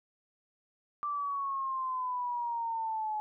sine exponential sweep, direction down, 1178 to 848 Hz, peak -31 dBFS, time 1.03-3.2 s, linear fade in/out 0 ms, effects none

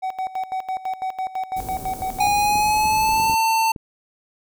triangle tone with tremolo, 754 Hz, F#5, 32 cents sharp, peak -20 dBFS, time 0.02-2.34 s, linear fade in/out 20 ms, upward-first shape square, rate 6 Hz, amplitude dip 80%
pink band-stop noise, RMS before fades -34 dBFS, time 1.56-3.35 s, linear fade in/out 10 ms, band 560 to 8400 Hz, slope 12 dB/octave
square tone with pitch glide, 821 to 895.3 Hz, G#5 to A5, -20 to +30 cents, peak -17 dBFS, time 2.2-3.72 s, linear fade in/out 5 ms, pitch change +150 cents, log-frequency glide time 2.34-3.32 s
clicks, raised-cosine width 3 ms, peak -20 dBFS, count 5, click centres 2.556 / 2.855 / 3.2 / 3.298 / 3.762 s
effects none

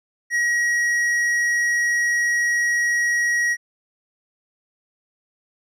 sine tone with tanh clipping, 1903 Hz, A#6, 35 cents sharp, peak -19 dBFS, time 0.3-3.57 s, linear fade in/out 50 ms, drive 9 dB, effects none

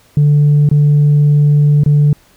sine tone with dropouts, 146.83 Hz, D3, in tune, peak -4 dBFS, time 0.17-2.13 s, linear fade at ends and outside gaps 2 ms, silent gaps 0.69-0.713 / 1.836-1.861 s, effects tanh soft clip ceiling -4 dBFS + pink hiss -49 dBFS RMS until 2.36 s

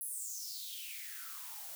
blue noise with high-pass filter sweep, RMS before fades -44 dBFS, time 0.01-1.75 s, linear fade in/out 0 ms, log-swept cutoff 11000 to 610 Hz, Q 6.3, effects none

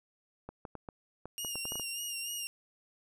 clicks, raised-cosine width 1 ms, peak -28 dBFS, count 11, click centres 0.49 / 0.652 / 0.753 / 0.888 / 1.256 / 1.448 / 1.556 / 1.654 / 1.721 / 1.756 / 1.797 s
15% pulse tone with vibrato, 2818 Hz, F7, 15 cents sharp, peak -29 dBFS, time 1.38-2.47 s, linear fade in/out 0 ms, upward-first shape sine, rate 3.4 Hz, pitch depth 43 cents each way
effects none

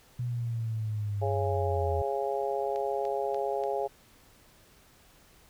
sine linear sweep, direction down, 123.47 to 82.6 Hz, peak -29 dBFS, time 0.19-2.02 s, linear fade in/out 5 ms
harmonic tone, 137.6 Hz, C#3, 12 cents flat, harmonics 3 / 4 / 5 / 6, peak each -32 / -33 / -34 / -35 dBFS, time 1.21-3.88 s, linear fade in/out 20 ms
click train, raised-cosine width 0.2 ms, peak -30 dBFS, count 4, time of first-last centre 2.76-3.637 s, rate 3.42 Hz
effects pink hiss -59 dBFS RMS until 5.49 s

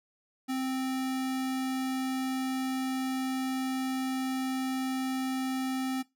square tone, 261.6 Hz, C4, in tune, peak -30 dBFS, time 0.48-6.03 s, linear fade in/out 20 ms, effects noise-tail reverb RT60 0.2 s tail -19 dB re dry

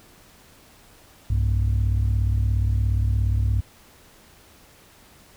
sine tone pair together, 62.93 / 100 Hz, B1 / G2, +33 / +35 cents, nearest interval minor sixth, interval 802 cents, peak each -19 dBFS, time 1.3-3.61 s, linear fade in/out 5 ms, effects tanh soft clip ceiling -15 dBFS + pink hiss -52 dBFS RMS until 5.36 s

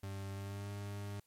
40% pulse tone with pitch glide, 98 to 101.22 Hz, G2 to G#2, 0 to -44 cents, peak -40 dBFS, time 0.03-1.2 s, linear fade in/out 5 ms, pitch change +56 cents, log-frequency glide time 0.32-0.69 s, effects white hiss -75 dBFS RMS until 1.26 s + MP3 64 kbps

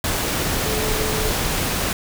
sine tone in noise, 432 Hz, A4, 32 cents flat, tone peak -26 dBFS, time 0.66-1.29 s, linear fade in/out 2 ms, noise pink, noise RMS -22 dBFS, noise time 0.04-1.93 s, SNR -7 dB, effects none

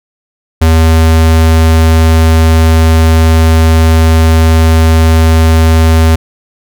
square tone, 80.8 Hz, E2, 34 cents flat, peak -4 dBFS, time 0.61-6.16 s, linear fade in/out 10 ms, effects none

